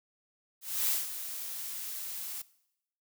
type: noise with ADSR envelope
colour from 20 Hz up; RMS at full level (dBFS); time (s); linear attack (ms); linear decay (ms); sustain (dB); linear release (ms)
blue; -28; 0.61-2.42; 280; 170; -11; 6
effects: noise-tail reverb RT60 0.8 s tail -20 dB re dry